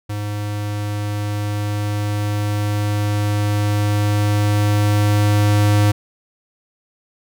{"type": "tone with level ramp", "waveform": "square", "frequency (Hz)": 103.83, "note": "G#2", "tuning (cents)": 0, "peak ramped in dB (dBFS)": [-23, -12], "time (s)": [0.09, 5.92], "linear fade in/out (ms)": 10, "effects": []}